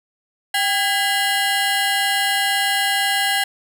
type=ring-modulated tone; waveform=20% pulse; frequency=1216 Hz; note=D#6; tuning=40 cents flat; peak=-9 dBFS; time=0.54-3.44 s; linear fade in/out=5 ms; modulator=427 Hz; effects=none